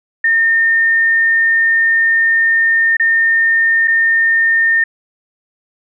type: tone with dropouts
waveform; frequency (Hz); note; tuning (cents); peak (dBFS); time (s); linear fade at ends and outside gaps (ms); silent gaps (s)
sine; 1820; A#6; -42; -9; 0.24-4.84; 5; 2.969-2.997 / 3.875-3.879
effects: none